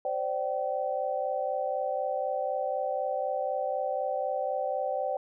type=chord; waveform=sine; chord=C suspended second; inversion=none; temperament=equal with one note detuned; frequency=523.3 / 587.3 / 769.6 Hz; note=C5 / D5 / G5; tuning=0 / 0 / -32 cents; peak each=-32 / -32 / -32 dBFS; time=0.05-5.17 s; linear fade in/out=2 ms; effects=none